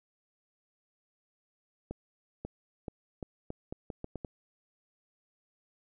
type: accelerating click train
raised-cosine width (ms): 2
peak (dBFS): -24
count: 10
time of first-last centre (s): 1.91-4.248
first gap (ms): 540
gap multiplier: 0.8
effects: none